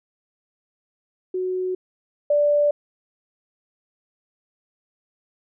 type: tone pair in turn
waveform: sine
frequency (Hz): 369.1 / 585.9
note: F#4 / D5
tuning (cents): -4 / -4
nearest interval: minor sixth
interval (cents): 800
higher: second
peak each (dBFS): -22 / -15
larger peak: second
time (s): 1.34-1.75 / 2.3-2.71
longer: neither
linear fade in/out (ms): 5
effects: none